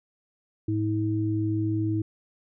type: tone pair together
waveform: sine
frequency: 107.36 / 320.5 Hz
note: A2 / E4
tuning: -42 / -49 cents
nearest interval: octave + perfect fifth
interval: 1893 cents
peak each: -26 dBFS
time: 0.68-2.02 s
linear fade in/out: 5 ms
effects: none